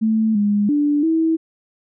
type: tone with pitch steps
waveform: sine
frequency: 220.2 / 205.6 / 292.5 / 323.7 Hz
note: A3 / G#3 / D4 / E4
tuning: +2 / -17 / -7 / -31 cents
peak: -14 dBFS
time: 0.01-1.37 s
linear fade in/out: 20 ms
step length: 340 ms
effects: none